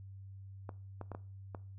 clicks, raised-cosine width 1 ms, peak -29 dBFS, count 5, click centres 0.692 / 1.013 / 1.117 / 1.149 / 1.548 s, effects noise-tail reverb RT60 0.4 s tail -19 dB re dry + added 97 Hz sine -47 dBFS peak until 1.78 s

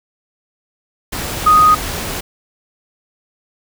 sine tone in noise, 1244.5 Hz, D#6, in tune, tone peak -6 dBFS, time 1.46-1.75 s, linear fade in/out 10 ms, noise pink, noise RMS -23 dBFS, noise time 1.12-2.21 s, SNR +14 dB, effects none

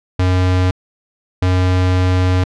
square tone pair in turn, 91.7 / 91.7 Hz, F#2 / F#2, -15 / -15 cents, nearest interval unison, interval 0 cents, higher neither, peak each -12 dBFS, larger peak neither, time 0.19-0.71 / 1.42-2.44 s, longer second, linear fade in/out 5 ms, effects low-pass 5000 Hz 12 dB/octave

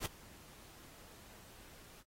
pink noise with ADSR envelope, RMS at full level -36 dBFS, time 0-2.04 s, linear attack 58 ms, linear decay 4 ms, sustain -22 dB, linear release 47 ms, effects AAC 48 kbps

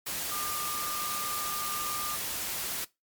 sine tone in noise, 1200 Hz, D6, 37 cents sharp, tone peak -35 dBFS, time 0.31-2.16 s, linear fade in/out 10 ms, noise white, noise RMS -34 dBFS, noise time 0.06-2.85 s, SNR -4 dB, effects noise-tail reverb RT60 0.2 s tail -20 dB re dry + MP3 96 kbps

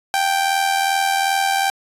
sawtooth tone with amplitude modulation, 784 Hz, G5, in tune, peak -10 dBFS, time 0.14-1.7 s, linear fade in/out 0 ms, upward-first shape sine, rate 82.6 Hz, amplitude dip 55%, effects resampled to 32000 Hz

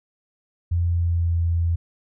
sine tone with pitch glide, 86.1 to 84.47 Hz, F2 to E2, -24 to +43 cents, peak -18 dBFS, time 0.71-1.76 s, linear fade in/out 10 ms, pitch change -33 cents, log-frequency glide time 0.83-1.35 s, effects none

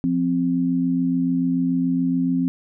sine tone pair together, 174.61 / 261.6 Hz, F3 / C4, 0 / 0 cents, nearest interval perfect fifth, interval 700 cents, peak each -23 / -19 dBFS, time 0.04-2.48 s, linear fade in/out 0 ms, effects none

